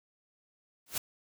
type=noise with exponential growth; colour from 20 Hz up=white; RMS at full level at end=-27 dBFS; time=0.86-0.98 s; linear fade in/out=5 ms; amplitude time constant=24 ms; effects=none